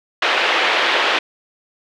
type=band-pass noise; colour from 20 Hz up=white; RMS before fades=-17 dBFS; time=0.22-1.19 s; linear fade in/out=5 ms; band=370 to 3200 Hz; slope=24 dB/octave; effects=none